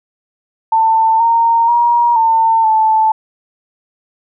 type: tone with pitch steps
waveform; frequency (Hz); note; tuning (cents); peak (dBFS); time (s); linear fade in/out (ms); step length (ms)
sine; 893 / 923 / 949 / 901 / 877; A5 / A#5 / A#5 / A5 / A5; +25 / -17 / +31 / +41 / -6; -8; 0.72-3.12; 5; 480
effects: none